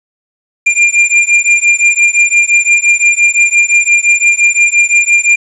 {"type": "beating tone pair", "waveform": "square", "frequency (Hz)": [2393, 2398.8], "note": ["D7", "D7"], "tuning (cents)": [32, 36], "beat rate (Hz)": 5.8, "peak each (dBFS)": -10, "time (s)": [0.66, 5.36], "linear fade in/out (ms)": 10, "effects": ["resampled to 24000 Hz", "7-bit"]}